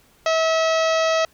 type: harmonic tone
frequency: 646 Hz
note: E5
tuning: 35 cents flat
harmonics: 1 / 2 / 3 / 4 / 5 / 6 / 7 / 8 / 9 / 10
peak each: -18 / -24 / -28 / -30 / -32 / -34 / -35 / -36 / -37 / -38 dBFS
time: 0.26-1.25 s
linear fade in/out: 2 ms
effects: pink hiss -56 dBFS RMS until 1.33 s